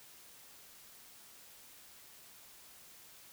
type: silence
effects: white hiss -57 dBFS RMS until 3.32 s